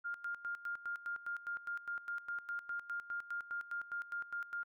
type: tone with tremolo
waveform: sine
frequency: 1405 Hz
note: F6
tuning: 10 cents sharp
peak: -37 dBFS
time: 0.04-4.64 s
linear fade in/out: 20 ms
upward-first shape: square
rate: 4.9 Hz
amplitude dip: 80%
effects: none